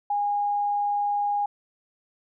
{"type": "tone", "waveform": "sine", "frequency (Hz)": 819, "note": "G#5", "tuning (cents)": -24, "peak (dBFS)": -22, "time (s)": [0.1, 1.46], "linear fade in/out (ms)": 5, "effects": []}